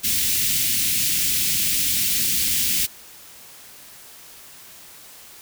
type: band-stop noise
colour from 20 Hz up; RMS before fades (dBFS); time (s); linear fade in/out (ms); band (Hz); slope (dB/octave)
white; -21; 0.03-2.87; 20; 280 to 2200; 24
effects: white hiss -44 dBFS RMS until 5.41 s